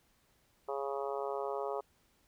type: harmonic tone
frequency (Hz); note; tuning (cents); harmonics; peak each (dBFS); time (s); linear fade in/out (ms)
138.59; C#3; 0; 3 / 4 / 5 / 6 / 7 / 8 / 9; -38 / -40 / -42 / -44 / -45 / -46 / -47; 0.68-1.81; 10
effects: pink hiss -71 dBFS RMS until 2.27 s